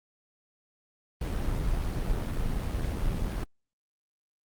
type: noise with amplitude modulation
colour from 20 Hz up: brown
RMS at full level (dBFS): -27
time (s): 1.21-3.44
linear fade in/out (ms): 5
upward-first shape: sine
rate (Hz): 80.2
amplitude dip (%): 40
effects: Opus 24 kbps